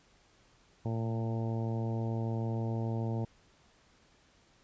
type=harmonic tone with a mistuned harmonic; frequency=113.4 Hz; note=A#2; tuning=47 cents flat; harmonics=1 / 2 / 3 / 4 / 5 / 6 / 7 / 8; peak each=-32 / -38 / -42 / -44 / -46 / -48 / -49 / -50 dBFS; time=0.85-3.25 s; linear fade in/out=5 ms; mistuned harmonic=1; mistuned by=+22 cents; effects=pink hiss -65 dBFS RMS until 4.63 s + resampled to 16000 Hz